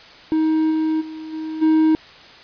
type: tone with level steps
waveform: triangle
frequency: 315.3 Hz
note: D#4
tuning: 23 cents sharp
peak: -13 / -15 / -28 / -23 / -10 dBFS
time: 0.32-1.95 s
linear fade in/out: 0 ms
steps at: 0.7 / 1 / 1.32 / 1.61 s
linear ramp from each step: 20 ms
effects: white hiss -43 dBFS RMS until 2.43 s + resampled to 11025 Hz